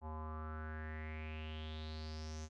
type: tone with low-pass filter sweep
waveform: square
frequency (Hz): 78.1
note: D#2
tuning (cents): +7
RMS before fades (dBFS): -45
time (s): 0.01-2.49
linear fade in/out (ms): 50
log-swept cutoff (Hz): 890 to 6500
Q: 6.1
effects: none